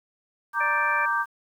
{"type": "chord", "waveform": "sine", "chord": "G minor", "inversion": "first", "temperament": "equal", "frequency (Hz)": [932.3, 1174.7, 1568], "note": ["Bb5", "D6", "G6"], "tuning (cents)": [0, 0, 0], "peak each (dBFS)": [-28, -26, -25], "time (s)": [0.53, 1.26], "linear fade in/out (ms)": 50}
{"type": "harmonic tone", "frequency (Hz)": 588, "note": "D5", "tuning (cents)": 2, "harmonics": [1, 3, 4], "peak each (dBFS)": [-36, -30, -30], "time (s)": [0.6, 1.06], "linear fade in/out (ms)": 10}
{"effects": ["9-bit"]}